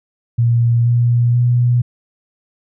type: tone with pitch steps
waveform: sine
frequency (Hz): 117.9 / 119.82 / 121.78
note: A#2 / A#2 / B2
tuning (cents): +20 / +48 / -24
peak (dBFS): -10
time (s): 0.38-1.82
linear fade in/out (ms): 10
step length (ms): 480
effects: none